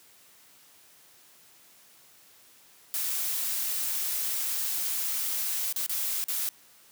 blue noise with dropouts, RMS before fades -30 dBFS, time 2.94-6.49 s, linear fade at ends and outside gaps 0 ms, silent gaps 5.725-5.762 / 5.863-5.895 / 6.24-6.284 s, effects white hiss -57 dBFS RMS until 6.91 s + high-pass 100 Hz 12 dB/octave

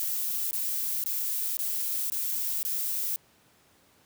violet noise bursts, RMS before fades -30 dBFS, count 6, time 0-3.16 s, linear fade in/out 0 ms, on 510 ms, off 20 ms, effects pink hiss -62 dBFS RMS until 4.05 s + high-pass 100 Hz 12 dB/octave

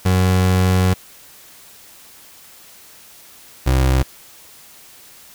30% pulse tone pair in turn, 92.5 / 65.41 Hz, F#2 / C2, 0 / 0 cents, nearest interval tritone, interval 600 cents, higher first, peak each -10 dBFS, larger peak neither, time 0.05-0.94 / 3.66-4.03 s, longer first, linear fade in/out 10 ms, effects white hiss -44 dBFS RMS until 5.34 s

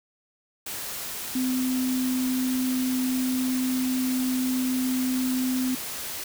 sine tone in noise, 256.1 Hz, C4, 37 cents flat, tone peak -23 dBFS, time 1.35-5.75 s, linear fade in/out 5 ms, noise white, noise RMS -34 dBFS, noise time 0.66-6.24 s, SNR +8 dB, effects none

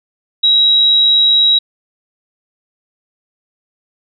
sine tone, 3852 Hz, B7, 44 cents flat, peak -7 dBFS, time 0.43-1.59 s, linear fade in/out 10 ms, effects none

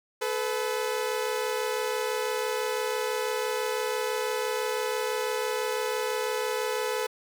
sawtooth tone pair together, 432.9 / 498.9 Hz, A4 / B4, -28 / +17 cents, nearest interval major second, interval 245 cents, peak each -26 dBFS, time 0.21-7.07 s, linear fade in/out 10 ms, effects none

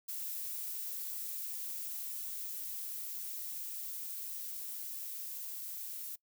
violet noise with level ramp, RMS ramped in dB -40 to -43 dBFS, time 0.08-6.16 s, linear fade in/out 10 ms, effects noise-tail reverb RT60 0.1 s tail -22 dB re dry

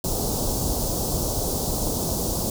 pink band-stop noise, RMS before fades -25 dBFS, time 0.04-2.5 s, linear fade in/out 2 ms, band 840 to 4800 Hz, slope 24 dB/octave, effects none

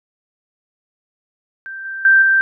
sine tone with level steps, 1568 Hz, G6, in tune, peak -27 / -24 / -7 / -10 dBFS, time 1.66-2.41 s, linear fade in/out 0 ms, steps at 1.85 / 2.05 / 2.22 s, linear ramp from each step 2 ms, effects none

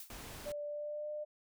blue noise with exponential decay, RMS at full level -45 dBFS, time 0-0.21 s, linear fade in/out 1 ms, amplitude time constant 45 ms
pink noise, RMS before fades -48 dBFS, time 0.1-0.52 s, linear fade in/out 2 ms
sine tone with pitch glide, 587.3 to 600.7 Hz, D5 to D5, 0 to +39 cents, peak -38 dBFS, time 0.45-1.25 s, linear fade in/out 20 ms, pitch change +39 cents, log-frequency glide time 0.64-1.1 s
effects none

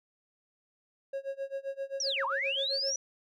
triangle tone with tremolo, 546 Hz, C#5, 26 cents flat, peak -29 dBFS, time 1.13-2.96 s, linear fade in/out 5 ms, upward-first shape sine, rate 7.6 Hz, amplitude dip 95%
sine linear two-way sweep, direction down then up, 5940 to 881 to 5940 Hz, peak -29 dBFS, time 2-2.96 s, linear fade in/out 2 ms, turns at 2.25 s
effects tanh soft clip ceiling -19 dBFS

